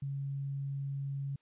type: tone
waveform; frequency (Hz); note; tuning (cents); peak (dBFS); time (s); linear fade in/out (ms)
sine; 138.59; C#3; 0; -34; 0.02-1.36; 5
effects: white hiss -75 dBFS RMS until 1.41 s + resampled to 8000 Hz